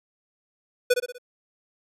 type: tone with echo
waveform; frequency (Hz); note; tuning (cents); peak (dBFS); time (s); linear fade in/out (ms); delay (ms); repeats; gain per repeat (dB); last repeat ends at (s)
square; 493.9; B4; 0; -16; 0.9-0.94; 10; 61; 4; -6; 1.184
effects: resampled to 32000 Hz